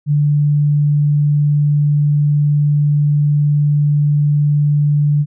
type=tone; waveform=sine; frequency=146.83 Hz; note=D3; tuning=in tune; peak=-10 dBFS; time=0.06-5.26 s; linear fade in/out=50 ms; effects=none